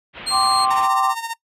white low-pass noise, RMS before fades -36 dBFS, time 0.13-0.89 s, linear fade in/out 50 ms, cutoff 3300 Hz, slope 48 dB/octave
35% pulse tone, 4208 Hz, C8, 9 cents sharp, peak -18 dBFS, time 0.26-0.66 s, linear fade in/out 20 ms
sine chord, G suspended fourth, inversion none, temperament equal with one note detuned, 776.3 / 1046.5 / 1174.7 Hz, G5 / C6 / D6, -17 / 0 / 0 cents, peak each -20 dBFS, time 0.3-1.15 s, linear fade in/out 50 ms
sawtooth tone with tremolo, 917 Hz, A#5, 29 cents flat, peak -19 dBFS, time 0.7-1.34 s, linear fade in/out 10 ms, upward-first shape sine, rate 15 Hz, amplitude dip 70%
effects noise-tail reverb RT60 0.1 s tail -21 dB re dry + resampled to 32000 Hz

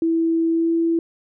sine tone with pitch glide, 329 to 332.2 Hz, E4 to E4, -3 to +13 cents, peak -16 dBFS, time 0.02-0.99 s, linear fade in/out 2 ms, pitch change +16 cents, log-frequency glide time 0.5-0.72 s, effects none

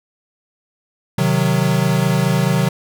square chord, C diminished, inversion none, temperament equal, 130.81 / 155.56 / 185 Hz, C3 / Eb3 / Gb3, 0 / 0 / 0 cents, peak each -19 dBFS, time 1.18-2.69 s, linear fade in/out 5 ms, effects none

